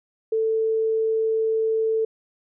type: tone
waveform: sine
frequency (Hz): 443.6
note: A4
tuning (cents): +14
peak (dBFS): -19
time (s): 0.32-2.05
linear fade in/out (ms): 5
effects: none